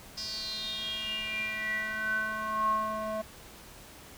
square tone with band-pass filter sweep, 216.9 Hz, A3, 25 cents flat, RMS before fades -33 dBFS, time 0.17-3.22 s, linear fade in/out 10 ms, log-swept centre 5100 to 780 Hz, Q 9.4, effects pink hiss -50 dBFS RMS until 4.17 s

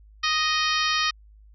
harmonic tone, 622.3 Hz, D#5, in tune, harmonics 2 / 3 / 4 / 5 / 6 / 7 / 8 / 9, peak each -26 / -28 / -29 / -30 / -31 / -31 / -32 / -33 dBFS, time 0.23-1.11 s, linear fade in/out 10 ms, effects added 52 Hz sine -48 dBFS peak until 1.54 s

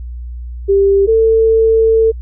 sine tone pair in turn, 395 / 447.3 Hz, G4 / A4, +13 / +28 cents, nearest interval major second, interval 215 cents, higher second, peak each -7 dBFS, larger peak neither, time 0.68-1.07 / 1.07-2.12 s, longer second, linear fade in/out 20 ms, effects added 60 Hz sine -23 dBFS peak until 2.21 s

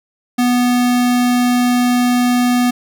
square tone, 245.8 Hz, B3, 8 cents flat, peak -12 dBFS, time 0.38-2.71 s, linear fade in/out 10 ms, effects none

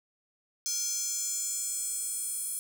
square tone with high-pass filter sweep, 473.2 Hz, A#4, 26 cents sharp, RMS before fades -33 dBFS, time 0.66-2.59 s, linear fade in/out 0 ms, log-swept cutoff 5900 to 9700 Hz, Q 4.9, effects none

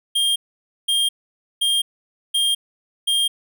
square tone bursts, 3212 Hz, G7, 41 cents sharp, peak -17 dBFS, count 5, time 0.15-3.28 s, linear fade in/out 10 ms, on 210 ms, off 520 ms, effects none

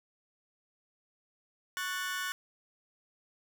sawtooth chord, F# minor, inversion second, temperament just, 1110 / 1480 / 1776 Hz, C#6 / F#6 / A6, +2 / 0 / +16 cents, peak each -36 / -32 / -36 dBFS, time 1.77-2.32 s, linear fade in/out 0 ms, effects none

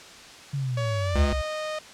sine linear sweep, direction down, 143.1 to 62 Hz, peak -25 dBFS, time 0.53-1.42 s, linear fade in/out 10 ms
sawtooth tone with pitch glide, 563 to 617.5 Hz, C#5 to D#5, +27 to -13 cents, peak -25 dBFS, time 0.77-1.79 s, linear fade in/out 5 ms, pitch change +160 cents, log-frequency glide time 1-1.26 s
square tone, 70.9 Hz, C#2, 40 cents sharp, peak -20 dBFS, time 1.15-1.33 s, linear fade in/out 5 ms
effects white hiss -45 dBFS RMS until 1.93 s + low-pass 6000 Hz 12 dB/octave

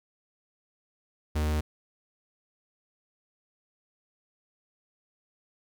45% pulse tone, 76.2 Hz, D#2, 36 cents flat, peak -25 dBFS, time 1.35-1.61 s, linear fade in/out 10 ms, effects 11-bit

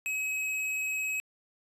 sine tone with tanh clipping, 2553 Hz, D#7, 44 cents sharp, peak -31 dBFS, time 0.06-1.2 s, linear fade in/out 0 ms, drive 15 dB, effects resampled to 32000 Hz

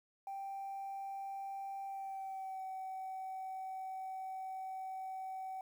sine tone with pitch glide, 784 to 759.5 Hz, G5 to F#5, 0 to +45 cents, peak -39 dBFS, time 0.27-5.61 s, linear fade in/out 2 ms, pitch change -55 cents, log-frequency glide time 1.86-2.64 s, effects tanh soft clip ceiling -38 dBFS + 11-bit

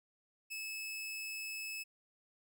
sawtooth tone, 2600 Hz, E7, 24 cents flat, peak -37 dBFS, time 0.5-1.84 s, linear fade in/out 20 ms, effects none

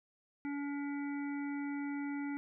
harmonic tone, 284.6 Hz, C#4, 46 cents sharp, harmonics 1 / 3 / 5 / 7 / 8, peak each -36 / -49 / -51 / -50 / -54 dBFS, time 0.45-2.37 s, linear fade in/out 0 ms, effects none

